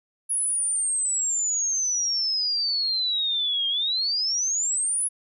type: exponential two-way sweep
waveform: sine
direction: down then up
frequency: 10548 to 3199 to 10548 Hz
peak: -22 dBFS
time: 0.29-5.09 s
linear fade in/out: 20 ms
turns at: 3.68 s
effects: none